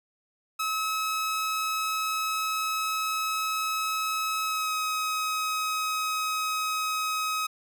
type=tone with pitch glide; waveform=sawtooth; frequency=1286 to 1269 Hz; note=E6 to D#6; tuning=-43 to +34 cents; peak=-23 dBFS; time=0.59-7.47 s; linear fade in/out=10 ms; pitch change=-23 cents; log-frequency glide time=4.44-4.74 s; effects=none